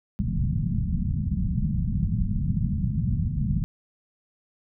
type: low-pass noise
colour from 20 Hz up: white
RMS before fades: -25 dBFS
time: 0.19-3.64 s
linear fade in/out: 0 ms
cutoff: 200 Hz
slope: 48 dB/octave
effects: none